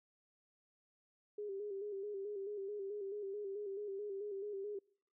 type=tone with vibrato; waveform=sine; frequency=403.1 Hz; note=G4; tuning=48 cents sharp; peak=-40 dBFS; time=1.38-4.79 s; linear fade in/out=5 ms; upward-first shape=square; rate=4.6 Hz; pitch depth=54 cents each way; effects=noise-tail reverb RT60 0.6 s tail -25 dB re dry